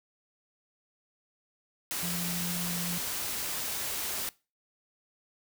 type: tone in noise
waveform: sine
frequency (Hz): 174.61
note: F3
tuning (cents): 0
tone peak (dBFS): -34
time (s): 2.03-2.98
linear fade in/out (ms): 0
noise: white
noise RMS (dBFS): -34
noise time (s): 1.91-4.29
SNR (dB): -3
effects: noise-tail reverb RT60 0.3 s tail -22 dB re dry